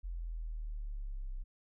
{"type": "linear sweep", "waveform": "sine", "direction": "down", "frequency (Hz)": [43.65, 31.43], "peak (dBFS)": -37, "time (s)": [0.03, 1.44], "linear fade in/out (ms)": 20, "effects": []}